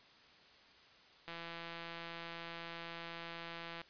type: click train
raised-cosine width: 0.3 ms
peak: -30 dBFS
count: 427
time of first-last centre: 1.28-3.816 s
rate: 168 Hz
effects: white hiss -62 dBFS RMS until 3.89 s + resampled to 11025 Hz